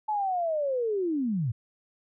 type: linear sweep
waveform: sine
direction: down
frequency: 869 to 103.83 Hz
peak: -25 dBFS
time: 0.08-1.52 s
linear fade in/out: 10 ms
effects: none